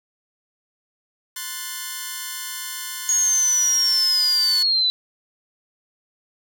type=chord; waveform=5% pulse; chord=F# diminished; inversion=second; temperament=equal; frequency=1046.5 / 1480 / 1760 Hz; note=C6 / F#6 / A6; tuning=0 / 0 / 0 cents; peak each=-22 dBFS; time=1.36-4.63 s; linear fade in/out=5 ms
type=linear sweep; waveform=sine; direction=down; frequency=6645 to 3951 Hz; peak=-16 dBFS; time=3.09-4.9 s; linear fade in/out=0 ms
effects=none